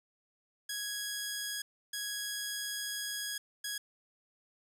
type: tone bursts at uneven times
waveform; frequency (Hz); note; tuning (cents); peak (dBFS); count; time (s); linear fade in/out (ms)
10% pulse; 1661.2; G#6; 0; -27; 3; 0.69-1.62 / 1.93-3.38 / 3.64-3.78; 5
effects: none